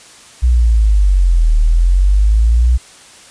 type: linear two-way sweep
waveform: sine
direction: down then up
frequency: 62.2 to 37.89 to 62.2 Hz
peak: -7 dBFS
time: 0.42-2.78 s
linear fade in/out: 20 ms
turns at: 1.57 s
effects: white hiss -40 dBFS RMS until 3.3 s + resampled to 22050 Hz